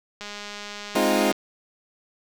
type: click train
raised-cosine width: 0.2 ms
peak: -19 dBFS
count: 231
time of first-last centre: 0.21-1.327 s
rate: 206 Hz
type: chord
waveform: 20% pulse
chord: F minor seventh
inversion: first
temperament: equal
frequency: 207.7 / 261.6 / 311.1 / 349.2 Hz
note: Ab3 / C4 / Eb4 / F4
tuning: 0 / 0 / 0 / 0 cents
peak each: -20 dBFS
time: 0.95-1.32 s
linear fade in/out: 5 ms
effects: none